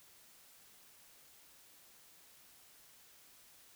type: silence
effects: white hiss -62 dBFS RMS until 3.75 s